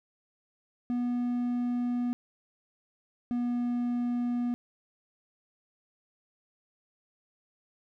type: tone pair in turn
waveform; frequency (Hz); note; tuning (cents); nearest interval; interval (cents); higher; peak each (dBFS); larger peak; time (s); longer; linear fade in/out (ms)
triangle; 243.7 / 242.2; B3 / B3; -23 / -34; unison; 11; first; -25; neither; 0.9-2.13 / 3.31-4.54; neither; 0
effects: none